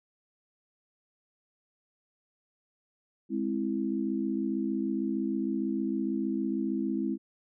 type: chord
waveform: sine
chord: Ab augmented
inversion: none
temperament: equal with one note detuned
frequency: 207.7 / 263.1 / 329.6 Hz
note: Ab3 / C4 / E4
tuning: 0 / +10 / 0 cents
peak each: -32 dBFS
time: 3.29-7.18 s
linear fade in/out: 50 ms
effects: none